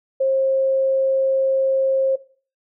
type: tone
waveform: sine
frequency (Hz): 534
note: C5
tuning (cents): +35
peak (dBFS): -15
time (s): 0.2-2.16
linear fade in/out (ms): 10
effects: noise-tail reverb RT60 0.4 s tail -17 dB re dry